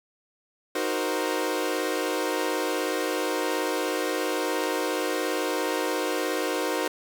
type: chord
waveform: sawtooth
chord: C half-diminished seventh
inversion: first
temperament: equal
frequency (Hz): 311.1 / 370 / 466.2 / 523.3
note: Eb4 / Gb4 / Bb4 / C5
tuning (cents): 0 / 0 / 0 / 0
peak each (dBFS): -27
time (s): 0.75-6.88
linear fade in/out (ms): 5
effects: none